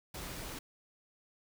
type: noise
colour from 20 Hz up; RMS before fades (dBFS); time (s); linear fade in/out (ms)
pink; -43; 0.14-0.59; 5
effects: none